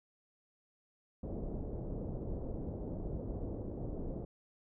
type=low-pass noise; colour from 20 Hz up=pink; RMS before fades=-40 dBFS; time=1.23-4.25 s; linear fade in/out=5 ms; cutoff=560 Hz; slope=24 dB/octave; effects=none